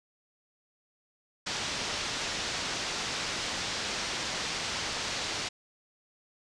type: low-pass noise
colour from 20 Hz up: white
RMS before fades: -34 dBFS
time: 1.46-5.49 s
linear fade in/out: 10 ms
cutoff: 5900 Hz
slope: 24 dB/octave
effects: resampled to 22050 Hz